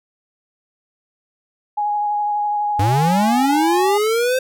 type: tone with vibrato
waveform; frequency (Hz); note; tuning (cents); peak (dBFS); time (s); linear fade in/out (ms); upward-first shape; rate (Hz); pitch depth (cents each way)
sine; 831; G#5; +1; -17; 1.77-3.98; 10; triangle; 12; 17
type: linear sweep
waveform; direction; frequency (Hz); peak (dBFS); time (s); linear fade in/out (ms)
square; up; 92.5 to 523.3; -16; 2.79-4.39; 5
effects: none